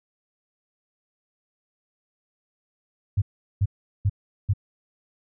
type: tone bursts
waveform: sine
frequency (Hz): 99.9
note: G2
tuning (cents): +33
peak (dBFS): -17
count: 4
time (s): 3.17-4.536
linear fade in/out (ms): 10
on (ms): 49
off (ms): 390
effects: none